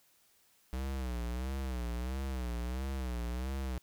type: tone with vibrato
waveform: square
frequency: 63 Hz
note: B1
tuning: 35 cents sharp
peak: -35 dBFS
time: 0.73-3.78 s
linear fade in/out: 0 ms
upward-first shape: sine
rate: 1.5 Hz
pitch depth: 120 cents each way
effects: white hiss -68 dBFS RMS until 3.82 s